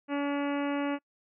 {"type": "harmonic tone", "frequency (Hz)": 284.9, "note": "C#4", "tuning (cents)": 48, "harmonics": [1, 2, 3, 4, 5, 6, 7, 8, 9, 10], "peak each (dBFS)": [-29, -35, -39, -41, -43, -45, -46, -47, -48, -49], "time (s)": [0.08, 0.99], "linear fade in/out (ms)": 50, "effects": ["noise-tail reverb RT60 0.1 s tail -26 dB re dry"]}